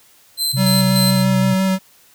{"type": "tone with tremolo", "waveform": "sawtooth", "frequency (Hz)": 4088, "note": "C8", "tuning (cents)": -41, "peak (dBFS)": -14, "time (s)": [0.37, 1.26], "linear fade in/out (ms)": 50, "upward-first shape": "square", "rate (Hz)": 3.4, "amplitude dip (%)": 55}
{"type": "tone with pitch glide", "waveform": "sine", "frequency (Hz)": [132.2, 130.3], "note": ["C3", "C3"], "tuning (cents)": [18, -7], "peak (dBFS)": -17, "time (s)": [0.53, 1.55], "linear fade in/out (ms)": 20, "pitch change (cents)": -25, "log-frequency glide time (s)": [0.82, 1.42]}
{"type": "tone with vibrato", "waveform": "square", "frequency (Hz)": 190, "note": "F#3", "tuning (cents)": 46, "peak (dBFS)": -15, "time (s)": [0.56, 1.79], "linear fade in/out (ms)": 50, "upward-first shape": "square", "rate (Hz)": 5.8, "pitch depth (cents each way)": 9}
{"effects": ["white hiss -51 dBFS RMS until 2.14 s"]}